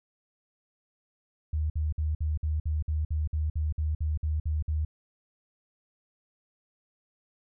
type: tone bursts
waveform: sine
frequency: 76.9 Hz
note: D#2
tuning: 20 cents flat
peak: -25 dBFS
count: 15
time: 1.53-4.85 s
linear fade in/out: 5 ms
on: 170 ms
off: 55 ms
effects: none